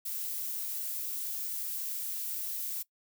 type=noise; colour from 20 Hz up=violet; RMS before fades=-36 dBFS; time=0.05-2.83 s; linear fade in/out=10 ms; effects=noise-tail reverb RT60 0.1 s tail -21 dB re dry